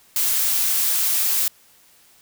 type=noise; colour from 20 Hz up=blue; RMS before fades=-20 dBFS; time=0.16-1.48 s; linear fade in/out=2 ms; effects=white hiss -54 dBFS RMS until 2.21 s